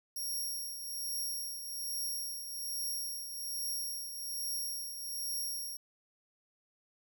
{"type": "tone with tremolo", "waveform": "10% pulse", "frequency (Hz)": 5588, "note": "F8", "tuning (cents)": 0, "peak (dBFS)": -28, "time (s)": [0.16, 5.77], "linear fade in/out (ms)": 5, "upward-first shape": "triangle", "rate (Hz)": 1.2, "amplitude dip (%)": 60, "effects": []}